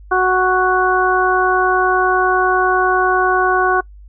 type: harmonic tone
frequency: 370 Hz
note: F#4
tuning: in tune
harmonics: 1 / 2 / 3 / 4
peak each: -17 / -17 / -17 / -17 dBFS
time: 0.11-3.81 s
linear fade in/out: 10 ms
effects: noise-tail reverb RT60 0.1 s tail -24 dB re dry + added 50 Hz sine -36 dBFS peak until 4.08 s